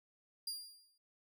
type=tone with exponential decay; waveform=sawtooth; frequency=4802 Hz; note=D8; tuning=38 cents sharp; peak=-34 dBFS; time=0.47-0.98 s; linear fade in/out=5 ms; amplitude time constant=110 ms; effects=none